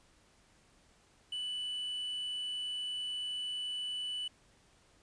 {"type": "tone with quantisation", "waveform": "triangle", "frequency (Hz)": 2977, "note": "F#7", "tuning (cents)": 10, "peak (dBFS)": -34, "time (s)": [1.32, 4.28], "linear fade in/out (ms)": 5, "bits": 10, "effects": ["pink hiss -66 dBFS RMS until 5.02 s", "resampled to 22050 Hz"]}